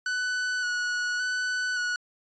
45% pulse tone with vibrato, 1480 Hz, F#6, in tune, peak -26 dBFS, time 0.06-1.96 s, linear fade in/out 2 ms, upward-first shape square, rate 0.88 Hz, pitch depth 17 cents each way, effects resampled to 16000 Hz

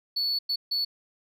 sine tone bursts at uneven times, 4435 Hz, C#8, in tune, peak -22 dBFS, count 3, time 0.16-0.39 / 0.49-0.56 / 0.71-0.85 s, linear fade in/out 10 ms, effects tanh soft clip ceiling -23 dBFS

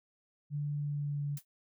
sine tone with pitch glide, 146.2 to 144.1 Hz, D3 to D3, -7 to -33 cents, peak -32 dBFS, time 0.5-1.39 s, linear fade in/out 50 ms, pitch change -26 cents, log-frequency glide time 0.76-1.25 s
blue noise with exponential decay, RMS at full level -40 dBFS, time 1.37-1.45 s, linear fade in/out 2 ms, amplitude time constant 16 ms
effects none

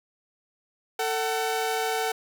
sawtooth tone pair together, 446 / 754.4 Hz, A4 / F#5, +23 / +33 cents, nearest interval major sixth, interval 910 cents, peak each -24 dBFS, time 0.99-2.12 s, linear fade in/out 5 ms, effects none

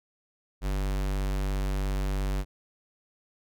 square tone, 48.52 Hz, G1, 17 cents flat, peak -27 dBFS, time 0.61-2.45 s, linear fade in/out 50 ms, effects none

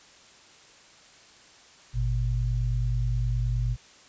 sine tone pair together, 50.45 / 120 Hz, G#1 / B2, -49 / -49 cents, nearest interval octave + minor third, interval 1500 cents, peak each -26 dBFS, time 1.93-3.77 s, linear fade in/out 50 ms, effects white hiss -53 dBFS RMS until 4.08 s + resampled to 16000 Hz

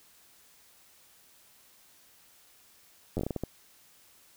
slowing click train, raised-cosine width 2 ms, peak -18 dBFS, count 9, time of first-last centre 3.17-3.436 s, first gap 10 ms, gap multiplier 1.33, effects white hiss -60 dBFS RMS until 4.36 s

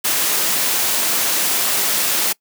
white noise, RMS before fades -18 dBFS, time 0.04-2.33 s, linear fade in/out 10 ms, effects noise-tail reverb RT60 0.1 s tail -24 dB re dry + high-pass 200 Hz 12 dB/octave

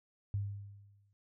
sine tone with exponential decay, 100.7 Hz, G2, 47 cents sharp, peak -30 dBFS, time 0.34-1.13 s, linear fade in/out 0 ms, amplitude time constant 170 ms, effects none

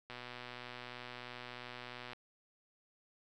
click train, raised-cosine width 0.3 ms, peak -30 dBFS, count 251, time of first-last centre 0.1-2.133 s, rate 123 Hz, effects none

